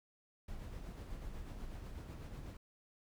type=noise with tremolo; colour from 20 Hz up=brown; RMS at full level=-45 dBFS; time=0.48-2.57 s; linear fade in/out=5 ms; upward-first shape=sine; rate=8.1 Hz; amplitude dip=35%; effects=none